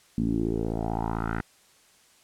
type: tone with low-pass filter sweep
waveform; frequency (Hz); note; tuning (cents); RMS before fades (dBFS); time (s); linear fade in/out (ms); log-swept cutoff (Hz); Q
10% pulse; 55.7; A1; +22; -28; 0.18-1.41; 0; 230 to 1700; 3.8
effects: white hiss -59 dBFS RMS until 2.23 s + low-pass 10000 Hz 12 dB/octave